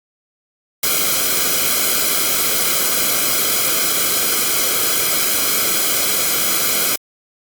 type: noise with comb filter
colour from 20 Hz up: white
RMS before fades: -17 dBFS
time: 0.83-6.96 s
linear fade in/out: 5 ms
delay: 1.1 ms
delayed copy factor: -0.75
effects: Opus 48 kbps